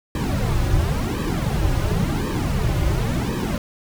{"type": "noise with flanger", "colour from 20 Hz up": "brown", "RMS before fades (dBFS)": -21, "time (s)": [0.15, 3.58], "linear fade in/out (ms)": 2, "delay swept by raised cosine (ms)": [1.4, 4.5], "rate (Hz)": 0.94, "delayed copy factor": -0.95, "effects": []}